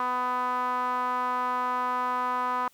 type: tone with band-pass filter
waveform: sawtooth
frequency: 249.8 Hz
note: B3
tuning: 20 cents sharp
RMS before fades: -28 dBFS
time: 0-2.68 s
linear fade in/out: 2 ms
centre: 1100 Hz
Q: 8.9
effects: white hiss -62 dBFS RMS until 2.73 s